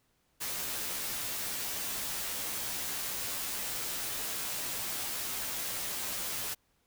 white noise with comb filter, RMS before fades -36 dBFS, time 0.4-6.55 s, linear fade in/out 20 ms, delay 13 ms, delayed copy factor -0.7, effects pink hiss -73 dBFS RMS until 6.86 s

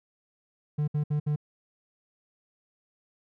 triangle tone bursts, 148.9 Hz, D3, 24 cents sharp, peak -22 dBFS, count 4, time 0.78-1.361 s, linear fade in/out 10 ms, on 98 ms, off 63 ms, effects none

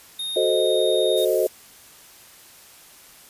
square tone, 3700 Hz, A#7, 14 cents flat, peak -27 dBFS, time 0.19-1.25 s, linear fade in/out 5 ms
sine chord, F# diminished seventh, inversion none, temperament equal, 370 / 440 / 523.3 / 622.3 Hz, F#4 / A4 / C5 / Eb5, 0 / 0 / 0 / 0 cents, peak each -23 dBFS, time 0.36-1.47 s, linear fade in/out 5 ms
violet noise, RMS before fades -33 dBFS, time 1.16-1.49 s, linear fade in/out 20 ms
effects white hiss -48 dBFS RMS until 3.29 s + resampled to 32000 Hz

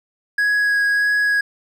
triangle tone with vibrato, 1661.2 Hz, G#6, in tune, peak -13 dBFS, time 0.38-1.41 s, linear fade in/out 5 ms, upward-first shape sine, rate 1.6 Hz, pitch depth 10 cents each way, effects none

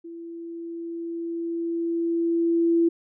sine tone with level ramp, 335.8 Hz, E4, 32 cents sharp, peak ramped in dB -36 to -16 dBFS, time 0.04-2.89 s, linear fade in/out 10 ms, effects none

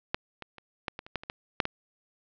clicks, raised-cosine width 0.3 ms, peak -10 / -23 / -30 / -14 / -21 / -29 / -14 / -26 / -17 / -6 / -14 dBFS, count 11, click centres 0.145 / 0.423 / 0.583 / 0.882 / 0.991 / 1.065 / 1.157 / 1.235 / 1.299 / 1.602 / 1.654 s, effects low-pass 5000 Hz 12 dB/octave

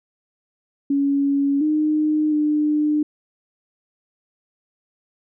sine tone with pitch steps, 280.2 / 305.7 / 300.5 Hz, C#4 / D#4 / D4, +19 / -30 / +40 cents, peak -16 dBFS, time 0.9-3.03 s, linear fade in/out 5 ms, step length 710 ms, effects none

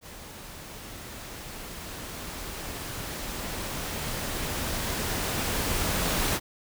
pink noise with level ramp, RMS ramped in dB -44 to -26 dBFS, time 0.01-6.4 s, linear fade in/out 50 ms, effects none

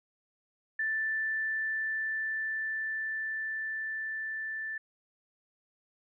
sine tone with level ramp, 1764 Hz, A6, 4 cents sharp, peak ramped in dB -28 to -34 dBFS, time 0.79-4.78 s, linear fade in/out 5 ms, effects none

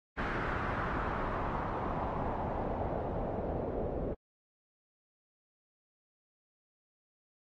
pink noise with low-pass filter sweep, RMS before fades -35 dBFS, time 0.17-4.15 s, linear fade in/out 20 ms, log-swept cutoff 1600 to 510 Hz, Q 2.3, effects AAC 32 kbps

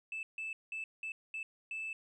sine tone bursts at uneven times, 2631 Hz, E7, 4 cents flat, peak -36 dBFS, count 6, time 0.12-0.23 / 0.38-0.53 / 0.72-0.84 / 1.03-1.12 / 1.34-1.43 / 1.71-1.93 s, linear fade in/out 2 ms, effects tanh soft clip ceiling -35 dBFS

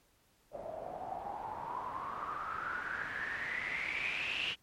white noise with low-pass filter sweep, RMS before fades -39 dBFS, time 0.51-4.56 s, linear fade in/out 50 ms, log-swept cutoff 600 to 2900 Hz, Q 9.5, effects pink hiss -70 dBFS RMS until 4.62 s + MP3 64 kbps

